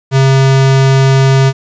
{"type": "tone", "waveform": "square", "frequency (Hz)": 134.4, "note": "C3", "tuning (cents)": 47, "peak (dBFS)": -6, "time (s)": [0.11, 1.53], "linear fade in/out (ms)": 50, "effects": ["resampled to 16000 Hz", "8-bit"]}